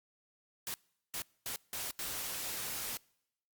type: noise bursts at uneven times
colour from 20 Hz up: white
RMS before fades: -39 dBFS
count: 5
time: 0.67-0.74 / 1.14-1.22 / 1.46-1.56 / 1.73-1.91 / 1.99-2.97 s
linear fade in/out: 0 ms
effects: noise-tail reverb RT60 0.8 s tail -26 dB re dry + Opus 48 kbps